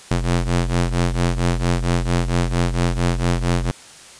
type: ring-modulated tone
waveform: sawtooth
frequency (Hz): 87.6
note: F2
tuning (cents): +6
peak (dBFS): -10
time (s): 0.11-3.71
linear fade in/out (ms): 0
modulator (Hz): 41.6
effects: white hiss -42 dBFS RMS until 4.19 s + resampled to 22050 Hz